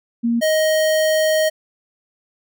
sine / square tone pair in turn, 233.9 / 626.2 Hz, A#3 / D#5, +6 / +11 cents, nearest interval octave + perfect fourth, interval 1705 cents, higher second, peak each -15 dBFS, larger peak neither, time 0.23-0.41 / 0.41-1.5 s, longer second, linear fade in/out 20 ms, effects none

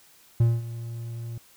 triangle tone with ADSR envelope, 116.54 Hz, A#2, in tune, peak -13 dBFS, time 0.4-1.38 s, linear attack 5 ms, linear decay 210 ms, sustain -17 dB, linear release 4 ms, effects white hiss -56 dBFS RMS until 1.56 s

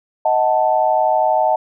sine chord, D# diminished, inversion none, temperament equal with one note detuned, 627.7 / 740 / 880 Hz, D#5 / F#5 / A5, +15 / 0 / 0 cents, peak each -17 / -17 / -17 dBFS, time 0.25-1.56 s, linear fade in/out 5 ms, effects none

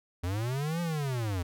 square linear two-way sweep, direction up then down, 83.9 to 174.61 to 83.9 Hz, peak -30 dBFS, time 0.23-1.43 s, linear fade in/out 10 ms, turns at 0.81 s, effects none

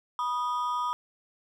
triangle ring-modulated tone, 1108.7 Hz, C#6, in tune, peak -22 dBFS, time 0.19-0.93 s, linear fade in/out 0 ms, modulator 130 Hz, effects none

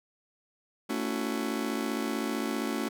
40% pulse chord, F# minor seventh, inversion first, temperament just, 222 / 277.5 / 333 / 370 Hz, A3 / C#4 / E4 / F#4, +16 / +2 / +18 / 0 cents, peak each -33 / -33 / -37 / -36 dBFS, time 0.89-2.89 s, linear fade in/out 10 ms, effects none

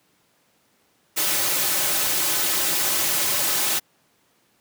white noise with comb filter, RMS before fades -22 dBFS, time 1.16-3.8 s, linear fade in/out 20 ms, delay 4.3 ms, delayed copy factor -0.6, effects pink hiss -63 dBFS RMS until 4.6 s + high-pass 150 Hz 12 dB/octave

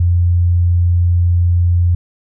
sine tone, 87.31 Hz, F2, in tune, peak -9 dBFS, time 0-1.95 s, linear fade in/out 5 ms, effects none

